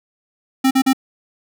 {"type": "tone bursts", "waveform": "square", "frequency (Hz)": 264.4, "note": "C4", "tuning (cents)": 18, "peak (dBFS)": -12, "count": 3, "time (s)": [0.64, 0.932], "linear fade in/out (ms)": 10, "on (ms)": 70, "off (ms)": 41, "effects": []}